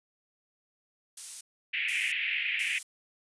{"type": "noise bursts", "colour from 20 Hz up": "violet", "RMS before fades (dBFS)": -35, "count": 3, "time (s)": [1.17, 2.83], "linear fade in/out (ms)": 5, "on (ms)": 240, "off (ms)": 470}
{"type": "band-pass noise", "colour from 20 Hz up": "white", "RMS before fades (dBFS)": -31, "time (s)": [1.73, 2.79], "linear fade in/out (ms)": 10, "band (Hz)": [2000, 2700], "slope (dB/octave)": 48}
{"effects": ["resampled to 22050 Hz"]}